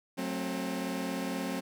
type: chord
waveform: sawtooth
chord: F# diminished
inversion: none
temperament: just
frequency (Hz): 185 / 222 / 266.4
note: F#3 / A3 / C4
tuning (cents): 0 / +16 / +31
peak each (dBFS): -33 / -35 / -31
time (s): 0.17-1.61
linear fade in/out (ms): 20
effects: none